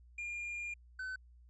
triangle tone pair in turn, 2409 / 1517.6 Hz, D7 / F#6, +43 / +43 cents, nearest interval minor sixth, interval 800 cents, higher first, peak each -37 / -37 dBFS, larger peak neither, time 0.18-0.74 / 0.99-1.16 s, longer first, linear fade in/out 5 ms, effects added 60 Hz sine -57 dBFS peak until 1.49 s + resampled to 22050 Hz

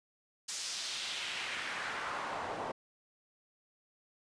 pink noise with band-pass filter sweep, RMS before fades -39 dBFS, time 0.48-2.72 s, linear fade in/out 10 ms, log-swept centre 6400 to 660 Hz, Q 1.5, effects resampled to 22050 Hz

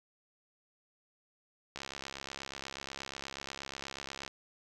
click train, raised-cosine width 0.2 ms, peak -23 dBFS, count 173, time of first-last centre 1.76-4.278 s, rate 68.3 Hz, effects none

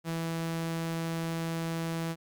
sawtooth tone, 164.81 Hz, E3, in tune, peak -27 dBFS, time 0.04-2.16 s, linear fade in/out 50 ms, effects Opus 48 kbps

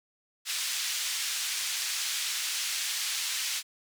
white band-pass noise, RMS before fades -32 dBFS, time 0.45-3.63 s, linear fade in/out 50 ms, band 2100 to 6800 Hz, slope 12 dB/octave, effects none

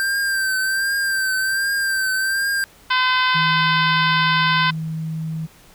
square tone with vibrato, 1571 Hz, G6, 3 cents sharp, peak -19 dBFS, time 0-2.64 s, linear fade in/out 0 ms, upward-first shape triangle, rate 1.3 Hz, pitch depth 49 cents each way
harmonic tone, 510 Hz, C5, 44 cents flat, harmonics 2 / 3 / 4 / 5 / 6 / 7 / 8 / 9 / 10, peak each -19 / -20 / -25 / -27 / -26 / -26 / -32 / -32 / -34 dBFS, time 2.9-4.71 s, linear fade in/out 10 ms
sine tone, 159.6 Hz, D#3, 44 cents sharp, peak -23 dBFS, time 3.34-5.47 s, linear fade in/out 20 ms
effects pink hiss -49 dBFS RMS until 5.74 s

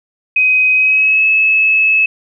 sine tone with pitch glide, 2518 to 2592 Hz, D#7 to E7, +20 to -30 cents, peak -8 dBFS, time 0.36-2.06 s, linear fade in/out 5 ms, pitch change +50 cents, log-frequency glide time 0.73-1.26 s, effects none

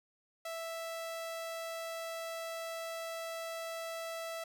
sawtooth tone, 659.3 Hz, E5, in tune, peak -35 dBFS, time 0.45-4.44 s, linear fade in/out 5 ms, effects none

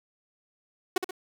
sawtooth tone with echo, 370 Hz, F#4, in tune, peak -18 dBFS, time 0.96-0.98 s, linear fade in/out 5 ms, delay 65 ms, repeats 2, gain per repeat -6 dB, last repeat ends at 1.11 s, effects 8-bit

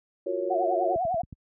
sine chord, Gb major seventh, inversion third, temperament just, 346.9 / 370 / 462.5 / 555 Hz, F4 / Gb4 / Bb4 / Db5, -12 / 0 / -14 / +2 cents, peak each -33 / -31 / -35 / -30 dBFS, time 0.26-0.96 s, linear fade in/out 10 ms
sine tone with vibrato, 699 Hz, F5, 1 cent sharp, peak -24 dBFS, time 0.5-1.22 s, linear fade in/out 10 ms, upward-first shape triangle, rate 10 Hz, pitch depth 160 cents each way
click train, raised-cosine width 5 ms, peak -27 dBFS, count 5, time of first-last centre 0.96-1.327 s, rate 10.9 Hz
effects high-pass 60 Hz 12 dB/octave

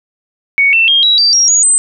sine tone with pitch steps, 2229 / 2682 / 3226 / 3881 / 4669 / 5617 / 6757 / 8129 Hz, C#7 / E7 / G7 / B7 / D8 / F8 / G#8 / B8, +9 / +29 / +49 / -31 / -11 / +9 / +29 / +49 cents, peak -6 dBFS, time 0.58-1.78 s, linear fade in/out 0 ms, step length 150 ms, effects none

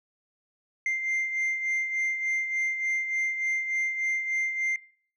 sine beating tone pair, 2093 / 2096.4 Hz, C7 / C7, 0 / +3 cents, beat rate 3.4 Hz, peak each -24 / -32 dBFS, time 0.86-4.76 s, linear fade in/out 2 ms, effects noise-tail reverb RT60 0.5 s tail -22 dB re dry + tanh soft clip ceiling -23 dBFS

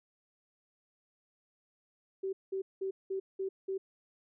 sine tone bursts, 384.5 Hz, G4, 33 cents flat, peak -32 dBFS, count 6, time 2.23-3.78 s, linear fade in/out 10 ms, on 100 ms, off 190 ms, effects none

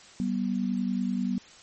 sine tone pair together, 192.2 / 242.5 Hz, G3 / B3, -34 / -31 cents, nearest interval major third, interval 403 cents, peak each -28 dBFS, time 0.2-1.38 s, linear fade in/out 0 ms, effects white hiss -51 dBFS RMS until 1.62 s + MP3 32 kbps

